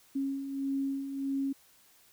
sine beating tone pair, 272.2 / 273.8 Hz, C#4 / C#4, -31 / -21 cents, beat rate 1.6 Hz, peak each -39 / -31 dBFS, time 0.15-1.53 s, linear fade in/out 10 ms, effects white hiss -62 dBFS RMS until 2.12 s

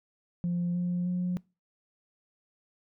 sine tone with pitch steps, 174.61 / 177.05 / 179.52 Hz, F3 / F3 / F3, 0 / +24 / +48 cents, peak -25 dBFS, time 0.44-1.37 s, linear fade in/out 0 ms, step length 310 ms, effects noise-tail reverb RT60 0.3 s tail -25 dB re dry + tanh soft clip ceiling -24 dBFS

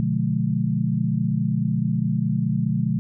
sine chord, B diminished seventh, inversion none, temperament just, 123.47 / 148.16 / 177.8 / 213.4 Hz, B2 / D3 / F3 / Ab3, 0 / +16 / +31 / +47 cents, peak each -25 dBFS, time 0-2.99 s, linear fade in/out 0 ms, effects none

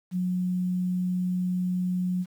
sine tone with quantisation, 181.5 Hz, F#3, 33 cents flat, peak -24 dBFS, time 0.11-2.26 s, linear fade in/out 50 ms, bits 9, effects none

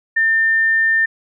sine tone, 1800 Hz, A6, 39 cents sharp, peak -12 dBFS, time 0.16-1.06 s, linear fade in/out 10 ms, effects none

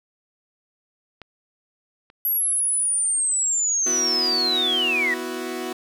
clicks, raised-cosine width 0.3 ms, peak -23 / -32 dBFS, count 2, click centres 1.217 / 2.101 s
sine linear sweep, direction down, 11740 to 1864.7 Hz, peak -19 dBFS, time 2.25-5.14 s, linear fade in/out 2 ms
sawtooth chord, B suspended fourth, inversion none, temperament equal, 246.9 / 329.6 / 370 Hz, B3 / E4 / F#4, 0 / 0 / 0 cents, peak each -29 / -29 / -26 dBFS, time 3.86-5.73 s, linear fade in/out 5 ms
effects none

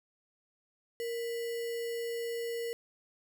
sine tone with sample-and-hold, 466.2 Hz, A#4, in tune, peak -33 dBFS, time 1-2.73 s, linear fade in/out 0 ms, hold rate 2450 Hz, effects none

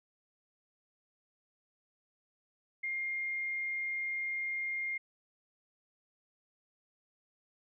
sine tone, 2120 Hz, C7, 22 cents sharp, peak -33 dBFS, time 2.83-4.98 s, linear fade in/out 10 ms, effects none

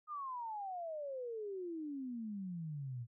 sine exponential sweep, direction down, 1244.5 to 114.7 Hz, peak -40 dBFS, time 0.07-3.07 s, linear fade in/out 50 ms, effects none

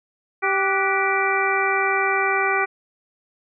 harmonic tone with a mistuned harmonic, 390 Hz, G4, 9 cents flat, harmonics 1 / 2 / 3 / 4 / 5 / 6, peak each -25 / -25 / -25 / -25 / -25 / -25 dBFS, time 0.42-2.66 s, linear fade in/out 20 ms, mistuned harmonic 4, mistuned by -89 cents, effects none

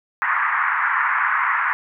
pink band-pass noise, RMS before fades -20 dBFS, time 0.22-1.73 s, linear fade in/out 0 ms, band 980 to 2000 Hz, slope 48 dB/octave, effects none

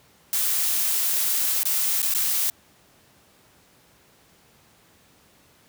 blue noise with dropouts, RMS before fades -23 dBFS, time 0.33-2.5 s, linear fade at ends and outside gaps 1 ms, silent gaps 1.632-1.654 / 2.019-2.028 / 2.139-2.148 s, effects pink hiss -57 dBFS RMS until 5.68 s + high-pass 80 Hz 12 dB/octave

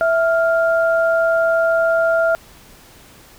sine tone pair together, 659.3 / 1397 Hz, E5 / F6, 0 / 0 cents, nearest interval octave + minor second, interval 1300 cents, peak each -14 / -19 dBFS, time 0.01-2.35 s, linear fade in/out 0 ms, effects pink hiss -45 dBFS RMS until 3.38 s

